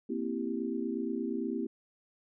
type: chord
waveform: sine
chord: C dominant seventh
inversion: third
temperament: equal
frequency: 233.1 / 261.6 / 329.6 / 392 Hz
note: Bb3 / C4 / E4 / G4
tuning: 0 / 0 / 0 / 0 cents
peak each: -36 / -36 / -37 / -38 dBFS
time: 0.09-1.67 s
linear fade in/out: 10 ms
effects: none